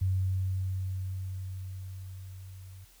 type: tone with level ramp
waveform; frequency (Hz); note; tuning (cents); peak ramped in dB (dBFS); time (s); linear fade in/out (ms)
sine; 94; F#2; +28; -24 to -45; 0.01-2.85; 10
effects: added 42 Hz sine -60 dBFS peak until 3 s + white hiss -60 dBFS RMS until 3 s